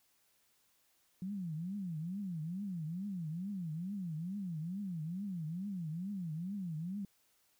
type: tone with vibrato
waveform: sine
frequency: 177.5 Hz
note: F3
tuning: 28 cents sharp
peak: -37 dBFS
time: 1.22-7.05 s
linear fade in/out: 2 ms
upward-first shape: triangle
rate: 2.3 Hz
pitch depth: 290 cents each way
effects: white hiss -73 dBFS RMS until 7.59 s